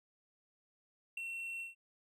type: tone with ADSR envelope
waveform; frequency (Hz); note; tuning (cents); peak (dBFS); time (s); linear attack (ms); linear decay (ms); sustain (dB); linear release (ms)
triangle; 2715; F7; -50; -32; 1.17-1.75; 6; 3; -6; 140
effects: none